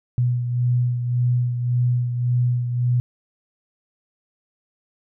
sine beating tone pair, 122.5 / 124.3 Hz, B2 / B2, -14 / +12 cents, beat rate 1.8 Hz, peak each -18 / -27 dBFS, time 0.18-3 s, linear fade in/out 0 ms, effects none

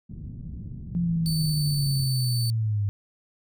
white low-pass noise, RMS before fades -37 dBFS, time 0.09-2.07 s, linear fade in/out 10 ms, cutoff 180 Hz, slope 24 dB/octave
sine linear sweep, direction down, 174.61 to 99.7 Hz, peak -22 dBFS, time 0.95-2.89 s, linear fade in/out 0 ms
sawtooth tone, 4524 Hz, C#8, 34 cents sharp, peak -27 dBFS, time 1.26-2.5 s, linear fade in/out 0 ms
effects none

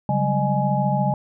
sine tone cluster, 139.8 / 186.3 / 200.4 / 611 / 837 Hz, C#3 / F#3 / G3 / D#5 / G#5, +15 / +12 / +38 / -32 / +13 cents, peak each -22 / -26 / -26 / -27 / -23 dBFS, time 0.09-1.14 s, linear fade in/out 2 ms, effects none

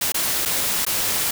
white noise with dropouts, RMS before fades -22 dBFS, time 0.01-1.31 s, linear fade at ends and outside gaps 5 ms, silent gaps 0.121-0.143 / 0.453-0.457 / 0.851-0.865 s, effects none

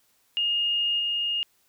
sine tone with level steps, 2843 Hz, F7, 30 cents sharp, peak -22 / -24 dBFS, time 0.37-1.43 s, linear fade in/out 0 ms, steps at 0.99 s, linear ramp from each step 10 ms, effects white hiss -66 dBFS RMS until 1.68 s

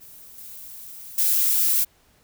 violet noise with level steps, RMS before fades -45 / -40 / -20 dBFS, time 0-1.85 s, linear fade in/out 20 ms, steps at 0.38 / 1.18 s, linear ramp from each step 2 ms, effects pink hiss -60 dBFS RMS until 2.23 s

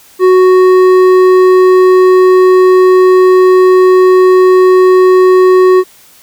triangle tone with hard clipping, 370 Hz, F#4, in tune, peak -4 dBFS, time 0.19-5.84 s, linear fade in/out 50 ms, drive 12 dB, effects white hiss -41 dBFS RMS until 6.22 s

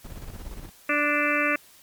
brown noise with tremolo, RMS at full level -36 dBFS, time 0.04-0.7 s, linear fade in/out 10 ms, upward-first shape square, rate 17 Hz, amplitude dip 55%
harmonic tone, 293.7 Hz, D4, in tune, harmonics 1 / 2 / 4 / 5 / 6 / 7 / 8 / 9, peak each -29 / -29 / -29 / -29 / -29 / -29 / -29 / -29 dBFS, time 0.89-1.56 s, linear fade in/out 5 ms
effects white hiss -53 dBFS RMS until 1.82 s + MP3 96 kbps

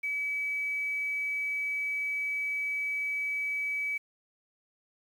sine tone with quantisation, 2287 Hz, D7, 47 cents flat, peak -29 dBFS, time 0.03-3.98 s, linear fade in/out 10 ms, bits 9, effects none

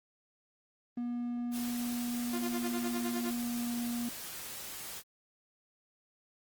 triangle tone with pitch glide, 240.9 to 237.9 Hz, B3 to A#3, -43 to +35 cents, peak -31 dBFS, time 0.97-4.09 s, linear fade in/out 5 ms, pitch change -22 cents, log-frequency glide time 2.29-3.98 s
white noise, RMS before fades -43 dBFS, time 1.51-5.03 s, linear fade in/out 50 ms
sawtooth tone with tremolo, 350 Hz, F4, 4 cents sharp, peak -31 dBFS, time 2.33-3.31 s, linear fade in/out 2 ms, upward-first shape sine, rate 9.8 Hz, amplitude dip 90%
effects Opus 24 kbps

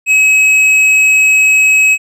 triangle tone with hard clipping, 2558 Hz, D#7, 47 cents sharp, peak -7 dBFS, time 0.06-1.98 s, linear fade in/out 50 ms, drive 10 dB, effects none

